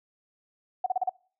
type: tone bursts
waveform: sine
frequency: 740 Hz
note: F#5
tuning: in tune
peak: -22 dBFS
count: 5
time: 0.84-1.095 s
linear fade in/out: 5 ms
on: 23 ms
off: 35 ms
effects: noise-tail reverb RT60 0.5 s tail -25 dB re dry